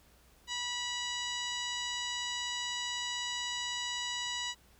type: harmonic tone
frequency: 976 Hz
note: B5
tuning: 21 cents flat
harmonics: 1 / 2 / 3 / 4 / 5 / 6 / 7 / 8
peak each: -43 / -41 / -39 / -40 / -47 / -48 / -45 / -49 dBFS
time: 0.47-4.55 s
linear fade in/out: 50 ms
effects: added 60 Hz sine -64 dBFS peak until 4.79 s + pink hiss -64 dBFS RMS until 4.79 s